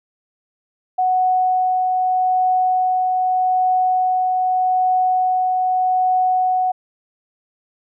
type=tone with tremolo; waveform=sine; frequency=740 Hz; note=F#5; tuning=in tune; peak=-13 dBFS; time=0.98-6.72 s; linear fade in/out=10 ms; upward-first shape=triangle; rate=0.82 Hz; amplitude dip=25%; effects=none